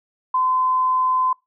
sine tone, 1025 Hz, C6, 36 cents flat, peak -16 dBFS, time 0.34-1.33 s, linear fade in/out 5 ms, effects noise-tail reverb RT60 0.2 s tail -25 dB re dry

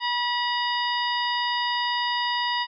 harmonic tone with a mistuned harmonic, 970 Hz, B5, 31 cents flat, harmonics 1 / 2 / 3 / 4 / 5, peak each -26 / -29 / -31 / -32 / -33 dBFS, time 0-2.67 s, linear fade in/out 50 ms, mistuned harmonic 4, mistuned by -86 cents, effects none

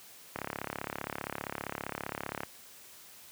click train, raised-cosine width 0.5 ms, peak -19 dBFS, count 74, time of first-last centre 0.36-2.434 s, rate 35.2 Hz, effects white hiss -53 dBFS RMS until 3.31 s + high-pass 80 Hz 12 dB/octave

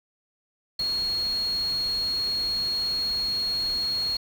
sine tone in noise, 4300 Hz, C8, 47 cents sharp, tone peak -24 dBFS, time 0.79-4.17 s, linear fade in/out 5 ms, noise pink, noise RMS -41 dBFS, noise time 0.79-4.17 s, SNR +14 dB, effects none

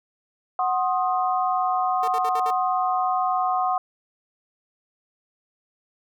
sine chord, C diminished, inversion second, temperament equal with one note detuned, 740 / 1061.7 / 1244.5 Hz, Gb5 / C6 / Eb6, 0 / +25 / 0 cents, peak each -22 / -26 / -27 dBFS, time 0.59-3.78 s, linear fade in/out 2 ms
sawtooth tone bursts, 452.5 Hz, A4, 48 cents sharp, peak -27 dBFS, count 5, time 2.03-2.505 s, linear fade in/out 2 ms, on 47 ms, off 60 ms
effects none

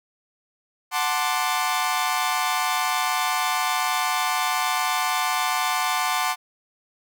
sawtooth chord, D dominant seventh, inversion first, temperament equal, 740 / 880 / 1046.5 / 1174.7 Hz, F#5 / A5 / C6 / D6, 0 / 0 / 0 / 0 cents, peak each -23 / -24 / -23 / -24 dBFS, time 0.91-6.36 s, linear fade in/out 50 ms, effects none

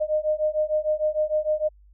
sine beating tone pair, 610 / 616.6 Hz, D#5 / D#5, -34 / -16 cents, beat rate 6.6 Hz, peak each -24 dBFS, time 0-1.69 s, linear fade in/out 20 ms, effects added 50 Hz sine -50 dBFS peak until 1.93 s

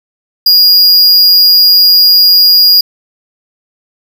square tone, 4859 Hz, D#8, 42 cents flat, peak -3 dBFS, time 0.46-2.81 s, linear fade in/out 5 ms, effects none

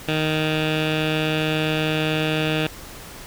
15% pulse tone with low-pass filter, 155.56 Hz, D#3, in tune, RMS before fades -22 dBFS, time 0.08-2.67 s, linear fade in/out 5 ms, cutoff 3100 Hz, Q 5, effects pink hiss -39 dBFS RMS until 3.26 s

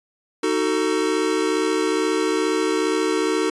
square chord, D# diminished, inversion none, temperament just, 311.1 / 373.4 / 448 Hz, D#4 / F#4 / A4, 0 / +16 / +31 cents, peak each -24 dBFS, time 0.43-3.5 s, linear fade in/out 5 ms, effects resampled to 22050 Hz

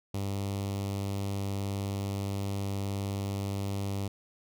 sawtooth tone with notch filter, 99.2 Hz, G2, 21 cents sharp, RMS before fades -33 dBFS, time 0.14-4.08 s, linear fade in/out 5 ms, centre 1600 Hz, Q 1.1, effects none

